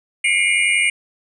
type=tone cluster; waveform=sine; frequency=2096 / 2187 / 2391 / 2873 / 8780 Hz; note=C7 / C#7 / D7 / F7 / C#9; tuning=+2 / -24 / +30 / +48 / -18 cents; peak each=-21 / -18 / -19 / -24 / -25 dBFS; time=0.24-0.9 s; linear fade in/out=5 ms; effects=none